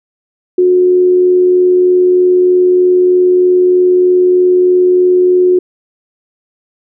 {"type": "tone with amplitude modulation", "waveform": "sine", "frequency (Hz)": 363.1, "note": "F#4", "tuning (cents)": -33, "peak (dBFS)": -4, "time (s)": [0.58, 5.59], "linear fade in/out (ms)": 5, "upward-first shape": "sine", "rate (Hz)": 83.2, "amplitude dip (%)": 25, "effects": []}